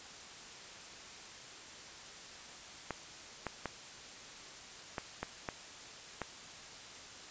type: clicks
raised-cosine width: 0.5 ms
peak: -21 dBFS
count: 7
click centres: 2.907 / 3.467 / 3.657 / 4.982 / 5.23 / 5.488 / 6.217 s
effects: white hiss -50 dBFS RMS until 7.3 s + resampled to 16000 Hz